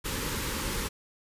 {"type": "band-stop noise", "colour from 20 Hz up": "pink", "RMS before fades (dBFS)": -32, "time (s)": [0.04, 0.89], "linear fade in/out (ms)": 20, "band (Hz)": [570, 830], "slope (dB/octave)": 96, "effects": ["resampled to 32000 Hz"]}